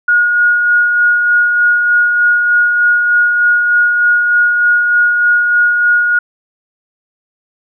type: tone with tremolo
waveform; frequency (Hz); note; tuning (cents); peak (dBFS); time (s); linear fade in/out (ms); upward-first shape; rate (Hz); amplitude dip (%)
sine; 1441; F#6; -46; -6; 0.08-6.19; 5; sine; 3.3; 35
effects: none